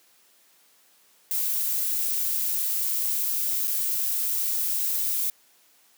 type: noise with dropouts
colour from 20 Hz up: violet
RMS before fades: -26 dBFS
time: 1.31-5.3 s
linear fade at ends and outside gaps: 1 ms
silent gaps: 3.673-3.677 s
effects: white hiss -60 dBFS RMS until 5.97 s + high-pass 200 Hz 12 dB/octave